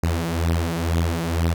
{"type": "beating tone pair", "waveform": "sawtooth", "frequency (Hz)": [82.41, 84.51], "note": ["E2", "E2"], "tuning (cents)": [0, 44], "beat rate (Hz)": 2.1, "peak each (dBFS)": -19, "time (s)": [0.03, 1.54], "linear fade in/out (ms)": 5, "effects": []}